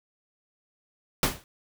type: noise with exponential decay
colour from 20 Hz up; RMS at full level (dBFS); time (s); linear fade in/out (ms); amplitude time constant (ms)
pink; -19; 1.23-1.44; 1; 44
effects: none